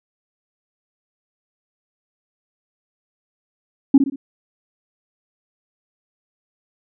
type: tone with echo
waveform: sine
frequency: 273.7 Hz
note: C#4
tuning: 22 cents flat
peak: -4 dBFS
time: 3.94-3.98 s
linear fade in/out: 5 ms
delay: 60 ms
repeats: 3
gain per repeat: -8 dB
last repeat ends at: 4.16 s
effects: tanh soft clip ceiling -2 dBFS